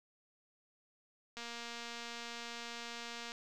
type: click train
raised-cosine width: 0.2 ms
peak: -28 dBFS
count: 459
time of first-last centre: 1.37-3.319 s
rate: 235 Hz
effects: none

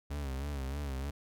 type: tone with vibrato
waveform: 40% pulse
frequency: 69.3 Hz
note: C#2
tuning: in tune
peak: -34 dBFS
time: 0.1-1.11 s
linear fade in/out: 10 ms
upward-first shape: sine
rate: 3.2 Hz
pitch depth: 94 cents each way
effects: none

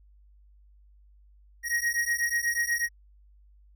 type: beating tone pair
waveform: square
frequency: 1882 / 1890.2 Hz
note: A#6 / A#6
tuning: +16 / +24 cents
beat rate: 8.2 Hz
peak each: -29 dBFS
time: 1.63-2.89 s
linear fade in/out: 50 ms
effects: added 50 Hz sine -54 dBFS peak until 3.75 s

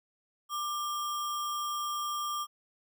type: tone with sample-and-hold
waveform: sine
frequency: 1186 Hz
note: D6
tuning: 17 cents sharp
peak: -31 dBFS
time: 0.49-2.47 s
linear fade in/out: 50 ms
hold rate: 4410 Hz
effects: none

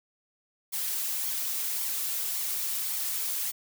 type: noise with flanger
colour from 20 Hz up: blue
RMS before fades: -31 dBFS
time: 0.72-3.52 s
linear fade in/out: 20 ms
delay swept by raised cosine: 0.89 to 4.49 ms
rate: 1.8 Hz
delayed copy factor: +0.5
effects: none

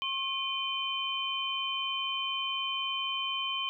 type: tone cluster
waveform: sine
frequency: 1081 / 2439 / 3078 Hz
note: C#6 / D#7 / G7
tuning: -44 / -35 / -32 cents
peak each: -36 / -38 / -32 dBFS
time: 0.02-3.69 s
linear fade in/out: 0 ms
effects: none

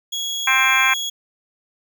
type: tone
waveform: 30% pulse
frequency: 3333 Hz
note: G#7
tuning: 5 cents sharp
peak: -20 dBFS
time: 0.12-1.1 s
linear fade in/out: 10 ms
type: harmonic tone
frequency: 263.2 Hz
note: C4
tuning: 10 cents sharp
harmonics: 3 / 4 / 5 / 6 / 7 / 8 / 9 / 10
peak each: -28 / -21 / -28 / -20 / -28 / -22 / -18 / -28 dBFS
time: 0.47-0.94 s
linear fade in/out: 5 ms
effects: none

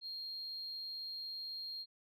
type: tone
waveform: sine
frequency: 4226 Hz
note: C8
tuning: 16 cents sharp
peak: -40 dBFS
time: 0.01-1.86 s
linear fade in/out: 50 ms
effects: tanh soft clip ceiling -38 dBFS + AAC 64 kbps

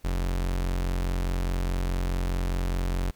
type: tone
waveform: 40% pulse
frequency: 44.8 Hz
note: F1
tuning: 45 cents sharp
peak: -24 dBFS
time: 0.04-3.11 s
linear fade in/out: 10 ms
effects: pink hiss -61 dBFS RMS until 3.15 s

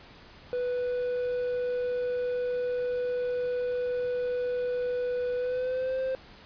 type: tone with pitch glide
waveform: triangle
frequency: 493.9 to 523.3 Hz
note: B4 to C5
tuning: 0 to 0 cents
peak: -25 dBFS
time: 0.53-6.15 s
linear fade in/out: 0 ms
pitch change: +100 cents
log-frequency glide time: 5.36-5.99 s
effects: pink hiss -51 dBFS RMS until 6.45 s + resampled to 11025 Hz

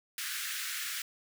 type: high-pass noise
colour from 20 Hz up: pink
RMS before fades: -37 dBFS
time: 0.18-1.02 s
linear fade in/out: 2 ms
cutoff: 1400 Hz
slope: 48 dB/octave
effects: none

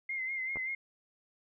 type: tone with vibrato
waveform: sine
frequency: 2093 Hz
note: C7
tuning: in tune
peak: -33 dBFS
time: 0.09-0.75 s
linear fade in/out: 5 ms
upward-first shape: sine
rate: 5.2 Hz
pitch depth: 47 cents each way
type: clicks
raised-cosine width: 1 ms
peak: -30 dBFS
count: 2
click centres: 0.558 / 0.57 s
effects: none

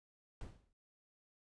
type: noise with exponential decay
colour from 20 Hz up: brown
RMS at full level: -43 dBFS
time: 0.41-0.73 s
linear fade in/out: 1 ms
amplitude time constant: 68 ms
effects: resampled to 22050 Hz

